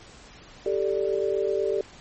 sine chord, G suspended second, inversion none, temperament equal, 392 / 440 / 587.3 Hz, G4 / A4 / D5, 0 / 0 / 0 cents, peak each -25 / -27 / -29 dBFS, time 0.66-1.81 s, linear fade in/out 2 ms, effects pink hiss -48 dBFS RMS until 2 s + MP3 32 kbps

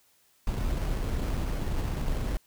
brown noise with sample-and-hold, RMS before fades -29 dBFS, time 0.47-2.37 s, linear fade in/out 2 ms, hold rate 3675 Hz, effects white hiss -65 dBFS RMS until 2.46 s

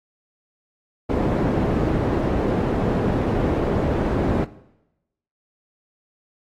white low-pass noise, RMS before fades -21 dBFS, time 1.09-4.45 s, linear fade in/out 10 ms, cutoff 410 Hz, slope 12 dB/octave, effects noise-tail reverb RT60 0.9 s tail -18 dB re dry + AAC 48 kbps

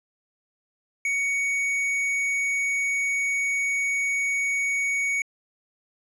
sine tone with tanh clipping, 2236 Hz, C#7, 14 cents sharp, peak -24 dBFS, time 1.05-5.22 s, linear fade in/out 2 ms, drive 10 dB, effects low-pass 11000 Hz 12 dB/octave

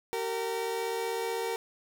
30% pulse tone pair together, 384 / 459.9 Hz, G4 / A#4, -36 / -23 cents, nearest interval minor third, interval 313 cents, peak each -33 / -29 dBFS, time 0.13-1.56 s, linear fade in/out 0 ms, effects none

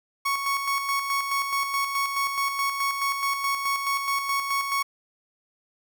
30% pulse tone with tremolo, 1108.7 Hz, C#6, in tune, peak -20 dBFS, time 0.25-4.83 s, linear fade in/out 10 ms, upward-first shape square, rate 4.7 Hz, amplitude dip 45%, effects none

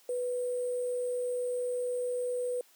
sine tone with sample-and-hold, 493.9 Hz, B4, in tune, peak -29 dBFS, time 0.09-2.61 s, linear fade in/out 2 ms, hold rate 8820 Hz, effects white hiss -62 dBFS RMS until 2.75 s + high-pass 300 Hz 12 dB/octave

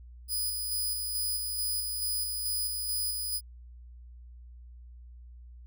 5% pulse tone with tremolo, 4978 Hz, D#8, in tune, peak -22 dBFS, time 0.28-3.41 s, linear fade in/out 50 ms, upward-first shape square, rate 2.3 Hz, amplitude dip 30%, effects added 60 Hz sine -46 dBFS peak until 5.66 s

